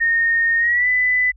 sine tone with pitch glide, 1843 to 1998.2 Hz, A#6 to B6, -20 to +20 cents, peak -14 dBFS, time 0-1.32 s, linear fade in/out 20 ms, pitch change +140 cents, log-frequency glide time 0.58-0.88 s, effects added 50 Hz sine -44 dBFS peak until 1.36 s

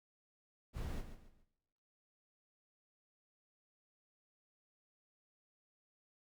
brown noise with echo, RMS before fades -41 dBFS, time 0.73-1.04 s, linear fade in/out 50 ms, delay 140 ms, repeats 3, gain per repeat -10 dB, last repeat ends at 1.46 s, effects noise-tail reverb RT60 1.0 s tail -19 dB re dry

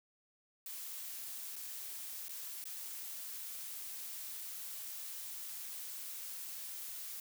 blue noise with dropouts, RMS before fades -45 dBFS, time 0.66-7.2 s, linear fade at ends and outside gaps 2 ms, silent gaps 1.557-1.562 / 2.284-2.292 / 2.641-2.654 s, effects none

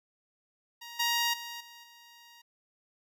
10% pulse tone with level steps, 942 Hz, A#5, 18 cents sharp, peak -35 / -18 / -31 / -41 / -45 dBFS, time 0.81-2.42 s, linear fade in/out 10 ms, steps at 0.99 / 1.33 / 1.6 / 1.83 s, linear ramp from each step 10 ms, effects none

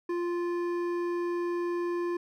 triangle tone with hard clipping, 348.1 Hz, F4, 6 cents flat, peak -30 dBFS, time 0.09-2.17 s, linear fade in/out 5 ms, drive 14 dB, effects none

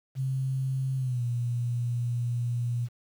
sine tone with pitch glide, 132.5 to 120.11 Hz, C3 to B2, +22 to -48 cents, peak -26 dBFS, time 0.15-2.89 s, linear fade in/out 50 ms, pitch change -170 cents, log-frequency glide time 0.97-1.23 s, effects 9-bit

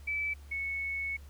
sine tone pair in turn, 2308 / 2208 Hz, D7 / C#7, -31 / -7 cents, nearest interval minor second, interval 76 cents, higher first, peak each -30 / -32 dBFS, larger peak first, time 0.07-0.34 / 0.51-1.17 s, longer second, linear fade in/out 10 ms, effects added 71 Hz sine -47 dBFS peak until 1.29 s + pink hiss -61 dBFS RMS until 1.29 s

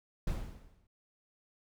brown noise with exponential decay, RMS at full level -31 dBFS, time 0.27-0.87 s, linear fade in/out 5 ms, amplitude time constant 130 ms, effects none

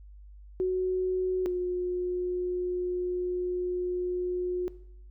sine tone pair in turn, 370 / 359.9 Hz, F#4 / F#4, 0 / -48 cents, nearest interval unison, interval 48 cents, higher first, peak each -24 / -27 dBFS, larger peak first, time 0.6-1.46 / 1.46-4.68 s, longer second, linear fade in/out 0 ms, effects noise-tail reverb RT60 0.7 s tail -18 dB re dry + added 50 Hz sine -46 dBFS peak until 5.1 s

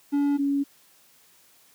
triangle / sine tone pair in turn, 285.3 / 280.7 Hz, C#4 / C#4, +50 / +22 cents, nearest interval unison, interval 28 cents, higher first, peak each -18 / -21 dBFS, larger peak first, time 0.12-0.38 / 0.38-0.64 s, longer neither, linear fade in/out 20 ms, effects white hiss -58 dBFS RMS until 1.74 s + high-pass 100 Hz 12 dB/octave

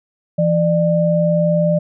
sine tone pair together, 167.81 / 598 Hz, E3 / D5, +31 / +31 cents, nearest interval octave + minor seventh, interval 2200 cents, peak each -15 dBFS, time 0.38-1.79 s, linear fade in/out 10 ms, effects none

